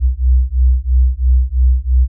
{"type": "beating tone pair", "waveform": "sine", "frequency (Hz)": [61.74, 64.74], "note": ["B1", "C2"], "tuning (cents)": [0, -18], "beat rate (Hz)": 3, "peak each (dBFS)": -12, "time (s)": [0, 2.08], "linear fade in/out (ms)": 50, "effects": []}